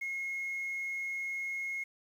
sine tone, 2161 Hz, C#7, 45 cents flat, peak -32 dBFS, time 0.01-1.84 s, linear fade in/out 10 ms, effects tanh soft clip ceiling -32 dBFS + 10-bit

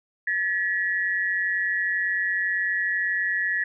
sine tone pair together, 1725.1 / 1913 Hz, A6 / A#6, -35 / +44 cents, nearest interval major second, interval 179 cents, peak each -25 dBFS, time 0.27-3.64 s, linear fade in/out 5 ms, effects none

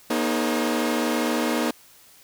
sawtooth tone cluster, 239.2 / 311.6 / 423.6 / 539 Hz, A#3 / D#4 / G#4 / C#5, +45 / +3 / +34 / -49 cents, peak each -21 / -22 / -27 / -27 dBFS, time 0.1-1.71 s, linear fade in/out 5 ms, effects white hiss -52 dBFS RMS until 2.23 s

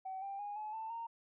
sine tone with pitch steps, 760 / 790 / 821.2 / 853.6 / 887.2 / 922.3 Hz, F#5 / G5 / G#5 / G#5 / A5 / A#5, +46 / +13 / -20 / +47 / +14 / -19 cents, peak -39 dBFS, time 0.05-1.07 s, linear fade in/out 10 ms, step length 170 ms, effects tanh soft clip ceiling -35 dBFS

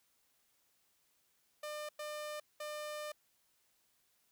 sawtooth tone bursts at uneven times, 600 Hz, D5, 37 cents sharp, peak -37 dBFS, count 3, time 1.63-1.89 / 1.99-2.4 / 2.6-3.12 s, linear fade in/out 5 ms, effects white hiss -75 dBFS RMS until 4.31 s

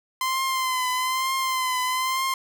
sawtooth tone with vibrato, 1034 Hz, C6, 21 cents flat, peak -19 dBFS, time 0.21-2.34 s, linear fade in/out 2 ms, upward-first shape triangle, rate 1.1 Hz, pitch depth 49 cents each way, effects none

